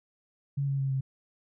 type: tone with pitch steps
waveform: sine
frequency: 140 / 137.83 / 135.7 / 133.6 Hz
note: C#3 / C#3 / C#3 / C3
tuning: +18 / -10 / -36 / +36 cents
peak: -26 dBFS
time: 0.57-1.01 s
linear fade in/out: 10 ms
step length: 110 ms
effects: none